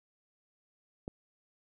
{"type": "click", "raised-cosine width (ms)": 2, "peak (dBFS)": -25, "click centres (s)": 1.079, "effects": []}